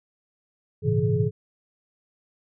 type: tone cluster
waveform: sine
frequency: 103.5 / 116.3 / 134.3 / 163.1 / 423.1 Hz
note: G#2 / A#2 / C3 / E3 / G#4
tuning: -5 / -4 / +46 / -18 / +32 cents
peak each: -26 dBFS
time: 0.82-1.31 s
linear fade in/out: 50 ms
effects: none